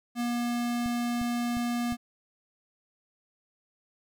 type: tone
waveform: square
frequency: 239.4 Hz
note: A#3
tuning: 46 cents sharp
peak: -28 dBFS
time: 0.15-1.97 s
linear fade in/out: 50 ms
type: click train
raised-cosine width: 5 ms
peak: -27 dBFS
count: 4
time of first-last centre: 0.86-1.924 s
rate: 2.82 Hz
effects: none